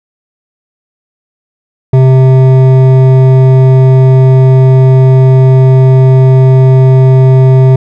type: tone with hard clipping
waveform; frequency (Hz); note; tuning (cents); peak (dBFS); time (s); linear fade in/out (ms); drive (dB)
sine; 130.81; C3; 0; -3; 1.93-7.76; 5; 11
effects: none